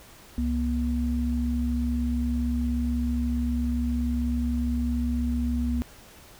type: tone pair together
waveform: sine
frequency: 67.5 / 240.5 Hz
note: C#2 / B3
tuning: -45 / -46 cents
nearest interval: octave + minor seventh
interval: 2199 cents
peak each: -26 dBFS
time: 0.38-5.82 s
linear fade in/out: 0 ms
effects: pink hiss -50 dBFS RMS until 6.39 s